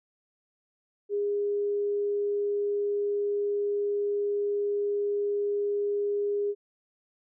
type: tone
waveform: sine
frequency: 408.6 Hz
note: G#4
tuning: 28 cents flat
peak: -25 dBFS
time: 1.09-6.55 s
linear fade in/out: 50 ms
effects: none